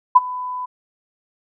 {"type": "tone with ADSR envelope", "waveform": "sine", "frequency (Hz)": 1000, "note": "B5", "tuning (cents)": 21, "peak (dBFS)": -3, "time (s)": [0.15, 0.66], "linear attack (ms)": 12, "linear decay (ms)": 30, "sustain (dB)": -21, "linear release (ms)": 12, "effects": []}